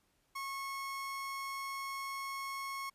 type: tone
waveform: 30% pulse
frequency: 1093 Hz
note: C#6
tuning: 25 cents flat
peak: -36 dBFS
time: 0.35-2.9 s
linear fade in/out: 10 ms
effects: pink hiss -75 dBFS RMS until 2.94 s + resampled to 32000 Hz